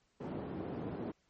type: band-pass noise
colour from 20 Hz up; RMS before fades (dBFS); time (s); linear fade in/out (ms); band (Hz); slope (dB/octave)
white; -41; 0.2-1.12; 10; 120 to 360; 12
effects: pink hiss -75 dBFS RMS until 1.29 s + MP3 32 kbps